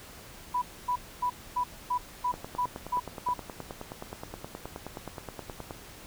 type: tone bursts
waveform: sine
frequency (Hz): 987.8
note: B5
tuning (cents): 0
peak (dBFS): -25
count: 9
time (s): 0.54-3.34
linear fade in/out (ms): 10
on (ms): 80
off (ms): 260
type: click train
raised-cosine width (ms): 1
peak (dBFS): -23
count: 33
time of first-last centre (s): 2.34-5.708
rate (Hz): 9.5
effects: pink hiss -48 dBFS RMS until 6.06 s